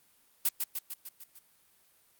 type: noise with echo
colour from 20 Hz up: blue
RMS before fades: -27 dBFS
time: 0.45-0.49 s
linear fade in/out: 5 ms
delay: 150 ms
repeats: 6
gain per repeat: -4 dB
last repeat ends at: 1.39 s
effects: white hiss -66 dBFS RMS until 2.19 s + Opus 32 kbps